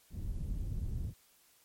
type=low-pass noise; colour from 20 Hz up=pink; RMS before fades=-37 dBFS; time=0.1-1.14 s; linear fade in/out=50 ms; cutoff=120 Hz; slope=12 dB/octave; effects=white hiss -66 dBFS RMS until 1.64 s + MP3 64 kbps